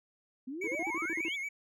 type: exponential sweep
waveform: sine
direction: up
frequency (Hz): 245.1 to 3553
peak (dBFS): -37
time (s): 0.47-1.36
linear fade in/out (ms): 10
type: tone with vibrato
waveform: triangle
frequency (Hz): 2217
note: C#7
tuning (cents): 0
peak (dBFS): -33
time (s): 0.61-1.49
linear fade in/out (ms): 10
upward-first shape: sine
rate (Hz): 8.5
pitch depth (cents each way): 62
type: tone bursts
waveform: triangle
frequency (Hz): 329.6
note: E4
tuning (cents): 0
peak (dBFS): -33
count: 9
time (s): 0.64-1.284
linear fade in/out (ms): 2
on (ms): 36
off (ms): 40
effects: none